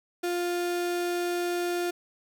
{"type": "tone", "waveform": "35% pulse", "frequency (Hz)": 350.9, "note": "F4", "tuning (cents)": 8, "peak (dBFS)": -25, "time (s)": [0.23, 1.91], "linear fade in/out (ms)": 10, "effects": []}